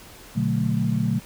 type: chord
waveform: sine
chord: B minor seventh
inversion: none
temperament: equal with one note detuned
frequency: 121.07 / 146.83 / 185 / 220 Hz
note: B2 / D3 / F#3 / A3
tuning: -34 / 0 / 0 / 0 cents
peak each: -25 / -26 / -26 / -25 dBFS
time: 0.35-1.2 s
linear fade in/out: 20 ms
effects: pink hiss -45 dBFS RMS until 1.25 s